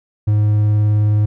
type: tone with vibrato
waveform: triangle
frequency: 105.3 Hz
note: G#2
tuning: 24 cents sharp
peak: -9 dBFS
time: 0.27-1.26 s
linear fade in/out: 10 ms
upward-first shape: sine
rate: 19 Hz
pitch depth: 10 cents each way
effects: none